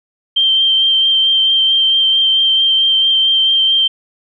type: tone with vibrato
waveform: sine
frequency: 3146 Hz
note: G7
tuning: 6 cents sharp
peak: -9 dBFS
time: 0.36-3.88 s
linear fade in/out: 10 ms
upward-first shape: sine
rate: 4.5 Hz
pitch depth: 13 cents each way
effects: none